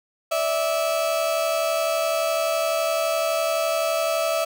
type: tone pair together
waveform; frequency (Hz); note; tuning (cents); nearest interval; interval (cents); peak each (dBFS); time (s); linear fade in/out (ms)
35% pulse; 582.2 / 654; D5 / E5; -15 / -14; major second; 201; -26 / -20; 0.31-4.45; 10
effects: none